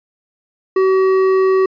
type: tone with hard clipping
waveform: sine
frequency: 379.6 Hz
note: F#4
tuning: 44 cents sharp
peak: -12 dBFS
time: 0.76-1.66 s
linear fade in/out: 5 ms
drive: 9 dB
effects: resampled to 11025 Hz